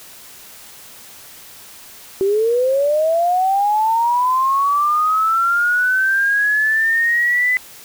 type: linear sweep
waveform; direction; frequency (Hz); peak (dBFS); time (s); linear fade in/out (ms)
sine; up; 378.8 to 2013; -13; 2.21-7.57; 0
effects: white hiss -40 dBFS RMS until 7.84 s